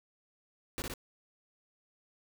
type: noise with echo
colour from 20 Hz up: pink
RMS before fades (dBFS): -37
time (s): 0.78-0.82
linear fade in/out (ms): 0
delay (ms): 59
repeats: 2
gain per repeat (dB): -2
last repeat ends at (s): 0.938
effects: none